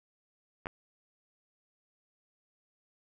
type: clicks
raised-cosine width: 0.5 ms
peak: -22 dBFS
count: 2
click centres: 0.658 / 0.669 s
effects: none